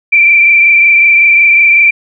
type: tone with frequency modulation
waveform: sine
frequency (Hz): 2349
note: D7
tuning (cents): 0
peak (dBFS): -3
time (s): 0.12-1.91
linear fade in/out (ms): 10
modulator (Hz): 25.4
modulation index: 1.9
effects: none